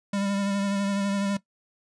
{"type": "tone with vibrato", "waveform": "square", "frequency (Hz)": 199.1, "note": "G3", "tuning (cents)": 27, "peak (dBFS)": -25, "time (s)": [0.13, 1.37], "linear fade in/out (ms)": 5, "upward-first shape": "sine", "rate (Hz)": 12, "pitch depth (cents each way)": 26, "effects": ["noise-tail reverb RT60 0.1 s tail -17 dB re dry", "resampled to 22050 Hz"]}